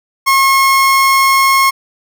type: tone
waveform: 30% pulse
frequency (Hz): 1082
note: C#6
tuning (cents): -42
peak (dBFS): -5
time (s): 0.26-1.71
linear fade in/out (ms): 20
effects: none